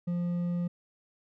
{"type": "tone with hard clipping", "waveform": "triangle", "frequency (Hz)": 174.61, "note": "F3", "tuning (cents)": 0, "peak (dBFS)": -29, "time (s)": [0.07, 0.68], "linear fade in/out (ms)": 10, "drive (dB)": 7, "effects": []}